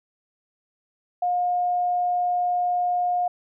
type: tone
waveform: sine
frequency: 714 Hz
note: F5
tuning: 38 cents sharp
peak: -20 dBFS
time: 1.22-3.28 s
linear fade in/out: 5 ms
effects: none

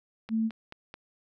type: tone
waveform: sine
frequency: 222.8 Hz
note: A3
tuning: 22 cents sharp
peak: -24 dBFS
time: 0.29-0.51 s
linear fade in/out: 50 ms
type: click train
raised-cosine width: 0.3 ms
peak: -26 dBFS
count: 4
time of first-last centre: 0.29-0.941 s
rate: 4.61 Hz
effects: none

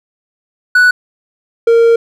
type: tone pair in turn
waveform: triangle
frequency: 1480 / 462.5 Hz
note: F#6 / A#4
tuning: 0 / -14 cents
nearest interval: octave + minor sixth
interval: 2014 cents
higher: first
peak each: -3 dBFS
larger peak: neither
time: 0.75-0.91 / 1.67-1.96 s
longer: second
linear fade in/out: 5 ms
effects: none

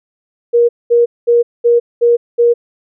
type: tone bursts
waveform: sine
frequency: 473.8 Hz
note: A#4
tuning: 28 cents sharp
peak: -6 dBFS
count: 6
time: 0.53-2.54 s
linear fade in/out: 20 ms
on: 160 ms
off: 210 ms
effects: none

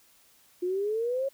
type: exponential sweep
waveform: sine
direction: up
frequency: 350.9 to 554.4 Hz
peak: -26 dBFS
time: 0.62-1.29 s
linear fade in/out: 10 ms
effects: white hiss -61 dBFS RMS until 1.33 s

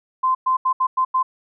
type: tone bursts at uneven times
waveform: sine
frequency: 1036 Hz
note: C6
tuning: 17 cents flat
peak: -15 dBFS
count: 6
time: 0.23-0.35 / 0.46-0.57 / 0.65-0.73 / 0.8-0.87 / 0.97-1.05 / 1.14-1.23 s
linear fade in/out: 10 ms
effects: none

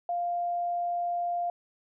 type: tone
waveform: sine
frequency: 698.5 Hz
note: F5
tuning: in tune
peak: -27 dBFS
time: 0.09-1.5 s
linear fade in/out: 2 ms
effects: none

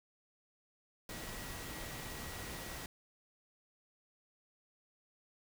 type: tone in noise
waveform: sine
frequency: 1920 Hz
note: B6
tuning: 49 cents flat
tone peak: -54 dBFS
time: 1.09-2.86 s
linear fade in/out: 2 ms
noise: pink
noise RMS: -45 dBFS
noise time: 1.09-2.86 s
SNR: -12 dB
effects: none

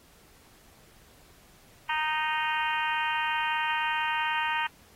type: harmonic tone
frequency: 310 Hz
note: D#4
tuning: 6 cents flat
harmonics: 3 / 4 / 5 / 6 / 7 / 8 / 9 / 10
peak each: -29 / -37 / -34 / -34 / -41 / -35 / -37 / -41 dBFS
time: 1.89-4.67 s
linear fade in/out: 5 ms
effects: pink hiss -58 dBFS RMS until 4.95 s + AAC 48 kbps

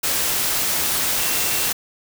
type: tone in noise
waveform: sine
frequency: 2700 Hz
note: E7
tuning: 41 cents sharp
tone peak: -32 dBFS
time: 1.19-1.69 s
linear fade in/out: 10 ms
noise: white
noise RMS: -21 dBFS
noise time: 0.03-1.73 s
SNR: -14 dB
effects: none

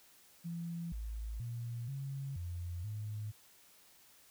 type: tone with pitch steps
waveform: sine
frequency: 169.2 / 54.7 / 118.1 / 137 / 87.2 / 106.2 Hz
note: E3 / A1 / A#2 / C#3 / F2 / G#2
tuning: +45 / -9 / +23 / -20 / -2 / +39 cents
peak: -38 dBFS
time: 0.44-3.32 s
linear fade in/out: 20 ms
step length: 480 ms
effects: white hiss -63 dBFS RMS until 4.3 s

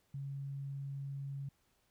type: tone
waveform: sine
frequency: 138.59 Hz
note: C#3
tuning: in tune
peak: -39 dBFS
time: 0.14-1.49 s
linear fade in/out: 5 ms
effects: pink hiss -75 dBFS RMS until 1.9 s

